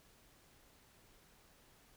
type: silence
effects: pink hiss -66 dBFS RMS until 1.96 s